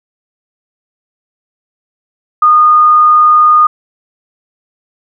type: tone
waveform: sine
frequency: 1226 Hz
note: D#6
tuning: 26 cents flat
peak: -3 dBFS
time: 2.42-3.67 s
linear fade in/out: 5 ms
effects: none